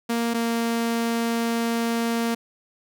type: tone pair in turn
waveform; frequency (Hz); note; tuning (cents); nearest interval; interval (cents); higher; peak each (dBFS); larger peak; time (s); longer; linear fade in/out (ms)
sawtooth; 233.1 / 231.6; A#3 / A#3; 0 / -11; unison; 11; first; -18; neither; 0.09-0.34 / 0.34-2.35; second; 10
effects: none